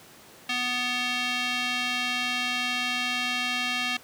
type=tone with band-pass filter; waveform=square; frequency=247.8 Hz; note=B3; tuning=6 cents sharp; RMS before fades=-28 dBFS; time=0.49-3.97 s; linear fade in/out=5 ms; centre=2900 Hz; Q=1.8; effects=pink hiss -50 dBFS RMS until 4.03 s + high-pass 150 Hz 12 dB/octave